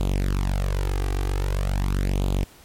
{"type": "tone with flanger", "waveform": "sawtooth", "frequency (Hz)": 47.52, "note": "F#1", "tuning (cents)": 47, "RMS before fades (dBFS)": -23, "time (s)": [0, 2.44], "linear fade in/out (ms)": 0, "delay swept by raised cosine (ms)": [0.27, 2.57], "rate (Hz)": 0.44, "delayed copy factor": 0.85, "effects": ["pink hiss -50 dBFS RMS until 2.64 s", "MP3 64 kbps"]}